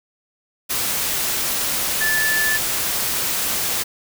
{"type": "tone in noise", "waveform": "sine", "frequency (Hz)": 1744, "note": "A6", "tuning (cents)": -16, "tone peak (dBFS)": -18, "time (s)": [2, 2.58], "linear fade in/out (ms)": 20, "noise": "white", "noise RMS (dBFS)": -22, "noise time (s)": [0.69, 3.84], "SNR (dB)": 1, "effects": []}